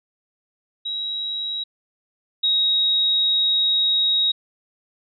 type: tone pair in turn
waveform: sine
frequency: 3850 / 3790 Hz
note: B7 / A#7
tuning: -45 / +28 cents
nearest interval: unison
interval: 27 cents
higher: first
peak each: -24 / -16 dBFS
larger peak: second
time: 0.85-1.64 / 2.43-4.32 s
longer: second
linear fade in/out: 10 ms
effects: none